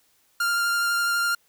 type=tone with vibrato; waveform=45% pulse; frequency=1396.9 Hz; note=F6; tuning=in tune; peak=-21 dBFS; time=0.4-1.35 s; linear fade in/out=5 ms; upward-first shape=sine; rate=12 Hz; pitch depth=12 cents each way; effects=white hiss -64 dBFS RMS until 1.48 s